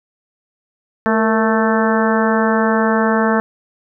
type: harmonic tone with a mistuned harmonic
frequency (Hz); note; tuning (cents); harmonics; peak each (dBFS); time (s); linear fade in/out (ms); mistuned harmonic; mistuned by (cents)
220.3; A3; +2; 1 / 2 / 3 / 4 / 5 / 6 / 7 / 8; -16 / -19 / -21 / -22 / -23 / -24 / -24 / -25; 1.06-3.4; 0; 2; +60
effects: none